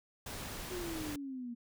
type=noise; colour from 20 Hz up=pink; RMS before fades=-43 dBFS; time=0.26-1.16 s; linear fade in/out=5 ms
type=exponential sweep; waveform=sine; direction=down; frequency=370 to 233.1 Hz; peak=-39 dBFS; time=0.7-1.55 s; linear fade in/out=20 ms
effects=none